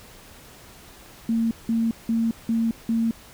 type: tone bursts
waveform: sine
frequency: 227.9 Hz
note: A#3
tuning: 39 cents flat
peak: -19 dBFS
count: 5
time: 1.29-3.11 s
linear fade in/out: 2 ms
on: 220 ms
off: 180 ms
effects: pink hiss -47 dBFS RMS until 3.33 s